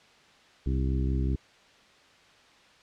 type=harmonic tone with a mistuned harmonic; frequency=65.41 Hz; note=C2; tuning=in tune; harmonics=1 / 2 / 3 / 4 / 5 / 6; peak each=-26 / -31 / -37 / -36 / -38 / -42 dBFS; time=0.66-1.36 s; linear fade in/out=5 ms; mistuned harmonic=6; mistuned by=+21 cents; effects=white hiss -57 dBFS RMS until 2.82 s + low-pass 4000 Hz 12 dB/octave